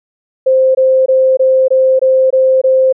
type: tone bursts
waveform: sine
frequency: 523.3 Hz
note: C5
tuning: in tune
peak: -6 dBFS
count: 8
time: 0.46-2.927 s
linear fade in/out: 10 ms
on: 290 ms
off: 21 ms
effects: none